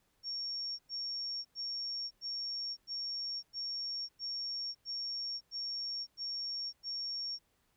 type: tone bursts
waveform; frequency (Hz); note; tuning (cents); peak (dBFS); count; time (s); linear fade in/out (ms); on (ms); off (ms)
sine; 5520; F8; -21; -36; 11; 0.23-7.39; 50; 560; 100
effects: pink hiss -75 dBFS RMS until 7.76 s